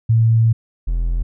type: tone pair in turn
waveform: sine / triangle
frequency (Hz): 113.4 / 42.32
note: A#2 / E1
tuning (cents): -47 / +46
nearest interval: octave + perfect fourth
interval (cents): 1707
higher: first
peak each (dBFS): -10 / -14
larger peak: first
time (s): 0.09-0.53 / 0.87-1.23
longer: first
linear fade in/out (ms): 10
effects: none